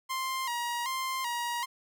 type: tone with vibrato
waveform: sawtooth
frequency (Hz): 1000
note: B5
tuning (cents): +21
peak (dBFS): -27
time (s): 0.09-1.66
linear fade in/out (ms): 20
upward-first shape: square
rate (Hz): 1.3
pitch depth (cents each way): 85
effects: none